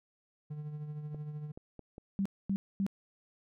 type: tone with tremolo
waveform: triangle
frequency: 150 Hz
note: D3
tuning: 37 cents sharp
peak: -34 dBFS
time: 0.5-1.52 s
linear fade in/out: 10 ms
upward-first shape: triangle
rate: 13 Hz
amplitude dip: 55%
type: clicks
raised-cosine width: 2 ms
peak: -33 dBFS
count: 4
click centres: 1.146 / 1.575 / 1.793 / 1.981 s
type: tone bursts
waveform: sine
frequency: 196 Hz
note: G3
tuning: in tune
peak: -28 dBFS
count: 3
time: 2.19-2.865 s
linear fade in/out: 0 ms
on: 65 ms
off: 240 ms
effects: none